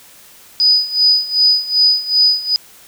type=tone with tremolo; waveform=sine; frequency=4972 Hz; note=D#8; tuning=2 cents flat; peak=-7 dBFS; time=0.6-2.56 s; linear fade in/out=0 ms; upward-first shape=sine; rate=2.6 Hz; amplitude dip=85%; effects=white hiss -43 dBFS RMS until 2.87 s